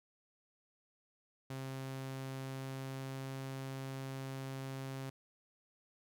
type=tone with pitch glide; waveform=sawtooth; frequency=133.3 to 134.07 Hz; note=C3 to C3; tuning=+33 to +43 cents; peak=-37 dBFS; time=1.5-5.1 s; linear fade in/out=5 ms; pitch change=+10 cents; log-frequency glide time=2.44-3.34 s; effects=none